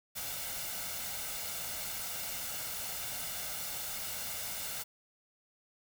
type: noise with comb filter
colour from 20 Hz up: white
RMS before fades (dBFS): -39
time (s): 0.15-4.84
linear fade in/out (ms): 20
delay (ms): 1.4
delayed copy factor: +0.55
effects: none